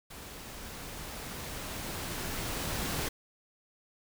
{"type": "noise with level ramp", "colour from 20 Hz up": "pink", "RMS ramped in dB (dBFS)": [-46, -33], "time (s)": [0.1, 3.09], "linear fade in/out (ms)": 10, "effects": []}